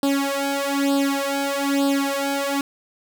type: tone with flanger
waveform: sawtooth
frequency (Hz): 278.3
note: C#4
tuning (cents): +7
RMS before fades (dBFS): -22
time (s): 0.03-2.61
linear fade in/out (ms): 2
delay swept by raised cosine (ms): 0.23 to 2.33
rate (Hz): 1.1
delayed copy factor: +0.95
effects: 7-bit

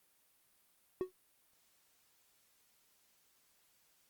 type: tone with exponential decay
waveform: triangle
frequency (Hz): 370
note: F#4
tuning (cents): 0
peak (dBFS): -27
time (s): 1.01-1.12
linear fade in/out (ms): 0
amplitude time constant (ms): 22
effects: white hiss -72 dBFS RMS until 4.09 s + Opus 32 kbps

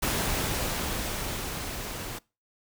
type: noise with level ramp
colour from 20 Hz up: pink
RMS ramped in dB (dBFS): -27 to -37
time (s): 0.02-2.19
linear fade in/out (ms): 10
effects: noise-tail reverb RT60 0.3 s tail -24 dB re dry

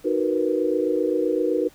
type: chord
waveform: sine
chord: B major seventh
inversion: first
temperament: equal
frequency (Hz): 311.1 / 370 / 466.2 / 493.9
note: D#4 / F#4 / A#4 / B4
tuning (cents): 0 / 0 / 0 / 0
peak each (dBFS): -25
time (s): 0.04-1.69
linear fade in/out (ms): 20
effects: pink hiss -53 dBFS RMS until 1.74 s

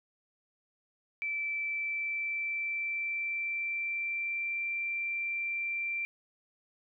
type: tone with pitch glide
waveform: sine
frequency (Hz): 2324 to 2356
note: D7 to D7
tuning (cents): -19 to +5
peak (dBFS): -31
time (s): 1.22-6.05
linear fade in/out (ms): 0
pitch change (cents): +24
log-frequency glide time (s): 1.61-4.68
effects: none

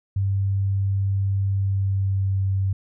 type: tone with pitch glide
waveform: sine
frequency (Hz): 98 to 96.59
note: G2 to G2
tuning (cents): 0 to -25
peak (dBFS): -19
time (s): 0.16-2.73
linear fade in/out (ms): 5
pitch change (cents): -25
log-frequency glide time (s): 1.5-2.45
effects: none

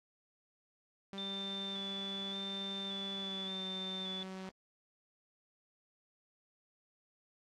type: tone with pitch glide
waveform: sawtooth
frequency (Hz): 196 to 188.78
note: G3 to F#3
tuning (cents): 0 to +35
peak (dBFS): -39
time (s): 1.13-4.49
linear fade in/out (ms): 0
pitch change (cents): -65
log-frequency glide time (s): 3.14-3.65
type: tone with vibrato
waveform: sine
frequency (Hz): 3520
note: A7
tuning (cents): 0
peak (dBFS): -39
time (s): 1.18-4.23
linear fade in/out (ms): 0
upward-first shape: square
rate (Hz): 0.87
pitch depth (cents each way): 25
effects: low-pass 6000 Hz 12 dB/octave + AAC 48 kbps

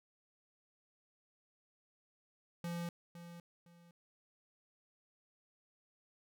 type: tone with echo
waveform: square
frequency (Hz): 171.5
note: F3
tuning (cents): -31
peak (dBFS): -39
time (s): 2.64-2.89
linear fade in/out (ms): 2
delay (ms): 510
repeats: 2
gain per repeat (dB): -11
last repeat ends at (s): 3.91
effects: none

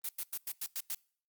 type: noise bursts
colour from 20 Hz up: blue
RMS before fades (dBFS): -37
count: 7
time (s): 0.04-0.949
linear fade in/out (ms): 5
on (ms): 51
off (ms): 92
effects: noise-tail reverb RT60 0.5 s tail -25 dB re dry + Opus 32 kbps

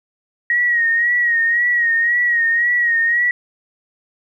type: tone with vibrato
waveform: sine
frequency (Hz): 1889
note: A#6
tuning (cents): +22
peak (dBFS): -13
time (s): 0.5-3.31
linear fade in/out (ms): 2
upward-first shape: sine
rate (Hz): 1.9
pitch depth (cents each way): 52
effects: 9-bit

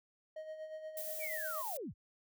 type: tone with tremolo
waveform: triangle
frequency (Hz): 626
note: D#5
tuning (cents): +10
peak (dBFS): -39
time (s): 0.36-1.62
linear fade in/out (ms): 5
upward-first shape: sine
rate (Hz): 8.4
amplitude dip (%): 55
type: noise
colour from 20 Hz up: violet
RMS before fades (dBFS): -43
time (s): 0.97-1.77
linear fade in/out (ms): 2
type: linear sweep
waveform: sine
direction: down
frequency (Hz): 2403 to 36.71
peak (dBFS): -40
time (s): 1.19-1.94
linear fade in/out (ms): 50
effects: none

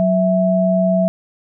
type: tone pair together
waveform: sine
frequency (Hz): 185 / 657.2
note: F#3 / E5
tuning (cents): 0 / -5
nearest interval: octave + minor seventh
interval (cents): 2195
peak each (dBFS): -15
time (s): 0-1.08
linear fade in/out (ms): 0
effects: none

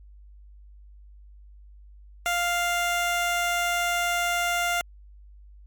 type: tone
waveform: 15% pulse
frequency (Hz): 698.5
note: F5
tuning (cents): 0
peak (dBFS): -17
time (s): 2.26-4.81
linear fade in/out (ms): 0
effects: added 50 Hz sine -46 dBFS peak until 5.66 s + Opus 48 kbps

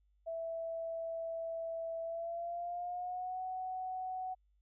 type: tone with pitch glide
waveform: sine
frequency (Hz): 659.3 to 744.3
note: E5 to F#5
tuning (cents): 0 to +10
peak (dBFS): -37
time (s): 0.26-4.35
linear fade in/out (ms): 20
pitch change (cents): +210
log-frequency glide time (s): 2.02-3.41
effects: added 50 Hz sine -69 dBFS peak until 4.61 s

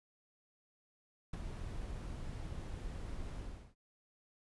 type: noise with ADSR envelope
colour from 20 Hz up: brown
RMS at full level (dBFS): -38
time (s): 1.33-3.75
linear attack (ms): 6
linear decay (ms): 22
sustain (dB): -5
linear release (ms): 360
effects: resampled to 24000 Hz

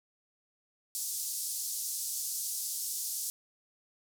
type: band-pass noise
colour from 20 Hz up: white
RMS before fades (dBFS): -36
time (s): 0.95-3.3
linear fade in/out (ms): 0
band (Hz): 5100 to 13000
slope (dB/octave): 24
effects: none

